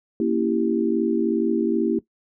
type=chord; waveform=sine; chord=A# diminished seventh; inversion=none; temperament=equal; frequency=233.1 / 277.2 / 329.6 / 392 Hz; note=A#3 / C#4 / E4 / G4; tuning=0 / 0 / 0 / 0 cents; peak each=-23 / -28 / -22 / -25 dBFS; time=0.2-1.99 s; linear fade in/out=2 ms; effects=noise-tail reverb RT60 0.1 s tail -17 dB re dry